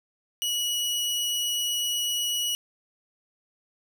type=tone; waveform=sawtooth; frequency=2923 Hz; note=F#7; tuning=22 cents flat; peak=-22 dBFS; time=0.42-2.55 s; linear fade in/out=0 ms; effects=none